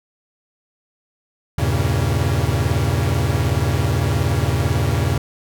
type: chord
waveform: 45% pulse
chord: E diminished seventh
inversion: none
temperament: equal with one note detuned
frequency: 80.48 / 98 / 116.54 / 138.59 Hz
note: E2 / G2 / Bb2 / Db3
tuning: -41 / 0 / 0 / 0 cents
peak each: -22 dBFS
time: 1.58-5.18 s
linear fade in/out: 5 ms
effects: none